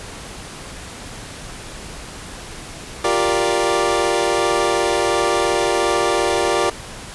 25% pulse chord, G minor seventh, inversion third, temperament equal, 349.2 / 392 / 466.2 / 587.3 Hz, F4 / G4 / Bb4 / D5, 0 / 0 / 0 / 0 cents, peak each -18 dBFS, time 3.04-6.7 s, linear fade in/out 5 ms, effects pink hiss -34 dBFS RMS until 7.14 s + resampled to 24000 Hz

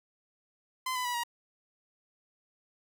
sawtooth tone with pitch steps, 1029 / 1002 / 975.7 / 950.2 Hz, C6 / B5 / B5 / A#5, -29 / +25 / -21 / +33 cents, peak -27 dBFS, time 0.86-1.236 s, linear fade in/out 5 ms, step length 94 ms, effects none

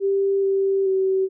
sine tone with pitch steps, 393.2 / 389.6 / 381.4 Hz, G4 / G4 / G4, +5 / -11 / -47 cents, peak -17 dBFS, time 0-1.29 s, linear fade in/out 50 ms, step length 430 ms, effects none

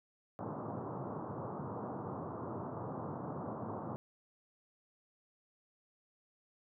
pink band-pass noise, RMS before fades -42 dBFS, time 0.39-3.96 s, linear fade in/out 0 ms, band 100 to 1200 Hz, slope 48 dB/octave, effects none

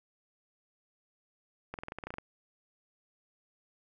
clicks, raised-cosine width 0.5 ms, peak -24 dBFS, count 11, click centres 1.74 / 1.788 / 1.835 / 1.884 / 1.921 / 1.986 / 2.038 / 2.07 / 2.105 / 2.14 / 2.184 s, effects none

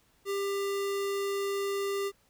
square tone, 397.5 Hz, G4, 24 cents sharp, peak -30 dBFS, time 0.25-2.12 s, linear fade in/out 50 ms, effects pink hiss -67 dBFS RMS until 2.29 s

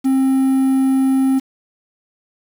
triangle tone with quantisation, 265.9 Hz, C4, 28 cents sharp, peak -10 dBFS, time 0.04-1.4 s, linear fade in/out 20 ms, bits 6, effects none

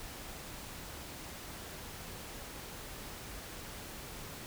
silence, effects pink hiss -46 dBFS RMS until 4.46 s

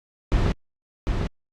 brown noise with echo, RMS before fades -20 dBFS, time 0.32-0.52 s, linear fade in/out 0 ms, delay 750 ms, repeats 1, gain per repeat -4 dB, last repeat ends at 1.27 s, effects low-pass 5000 Hz 12 dB/octave + Opus 48 kbps

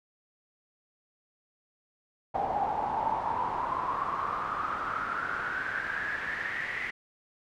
brown noise with band-pass filter sweep, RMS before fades -32 dBFS, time 2.34-6.91 s, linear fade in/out 10 ms, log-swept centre 770 to 2000 Hz, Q 9.2, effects none

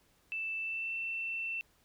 sine tone with pitch glide, 2649 to 2684 Hz, E7 to E7, +8 to +31 cents, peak -34 dBFS, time 0.32-1.61 s, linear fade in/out 0 ms, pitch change +23 cents, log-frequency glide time 0.58-0.95 s, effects pink hiss -69 dBFS RMS until 1.84 s

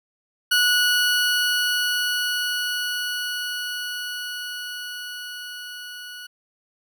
20% pulse tone with level ramp, 1467 Hz, F#6, 15 cents flat, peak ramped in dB -11 to -31 dBFS, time 0.51-6.27 s, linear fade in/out 10 ms, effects none

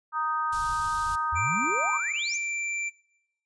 harmonic tone, 311.1 Hz, D#4, in tune, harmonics 3 / 4 / 5, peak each -31 / -27 / -36 dBFS, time 0.12-2.01 s, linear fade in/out 50 ms
pink band-stop noise, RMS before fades -39 dBFS, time 0.52-1.16 s, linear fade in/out 10 ms, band 130 to 3600 Hz, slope 24 dB/octave
sine exponential sweep, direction up, 69.5 to 6990 Hz, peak -31 dBFS, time 1.32-2.38 s, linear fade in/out 10 ms
square tone, 2349 Hz, D7, in tune, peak -30 dBFS, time 1.35-2.9 s, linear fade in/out 20 ms
effects noise-tail reverb RT60 0.8 s tail -19 dB re dry + resampled to 22050 Hz

